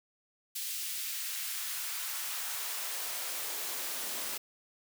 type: noise with high-pass filter sweep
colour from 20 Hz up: white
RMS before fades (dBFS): -37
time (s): 0.55-4.38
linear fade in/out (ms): 10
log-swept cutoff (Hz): 3100 to 230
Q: 0.88
effects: none